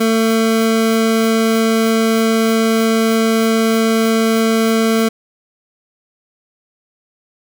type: tone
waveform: 25% pulse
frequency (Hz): 224.2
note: A3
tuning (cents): +33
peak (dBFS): -8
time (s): 0-5.09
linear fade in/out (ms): 10
effects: none